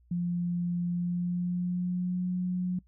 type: tone with pitch glide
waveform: sine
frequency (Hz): 174.61 to 181.08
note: F3 to F#3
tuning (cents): 0 to -37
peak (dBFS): -27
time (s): 0.11-2.79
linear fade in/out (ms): 5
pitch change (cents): +63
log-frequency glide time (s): 0.89-2.25
effects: noise-tail reverb RT60 0.1 s tail -23 dB re dry + added 60 Hz sine -59 dBFS peak until 2.87 s